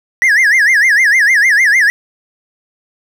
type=tone with vibrato; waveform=triangle; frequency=1864.7 Hz; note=A#6; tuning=in tune; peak=-5 dBFS; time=0.22-1.9 s; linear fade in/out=0 ms; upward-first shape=sine; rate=6.6 Hz; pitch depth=230 cents each way; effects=none